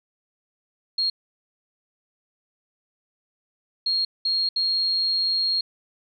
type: tone bursts at uneven times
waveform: sine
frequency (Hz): 4259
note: C8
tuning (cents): +30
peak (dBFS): -20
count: 4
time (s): 0.98-1.1 / 3.86-4.05 / 4.25-4.49 / 4.56-5.61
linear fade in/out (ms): 5
effects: none